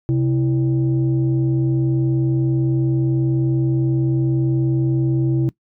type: tone pair together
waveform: sine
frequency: 130.8 / 329.6 Hz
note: C3 / E4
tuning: 0 / 0 cents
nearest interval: octave + major third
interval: 1600 cents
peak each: -15 / -19 dBFS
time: 0.09-5.49 s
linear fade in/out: 0 ms
effects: noise-tail reverb RT60 0.1 s tail -21 dB re dry + tanh soft clip ceiling -10 dBFS